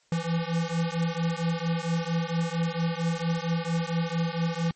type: beating tone pair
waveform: square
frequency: 164.81 / 169.21 Hz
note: E3 / E3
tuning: 0 / +46 cents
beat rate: 4.4 Hz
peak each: -29 dBFS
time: 0.12-4.71 s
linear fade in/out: 2 ms
effects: white hiss -66 dBFS RMS until 4.75 s + MP3 32 kbps